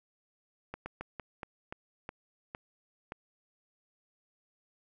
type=slowing click train; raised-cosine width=0.5 ms; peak=-24 dBFS; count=9; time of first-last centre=0.74-3.121 s; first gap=120 ms; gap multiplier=1.25; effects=none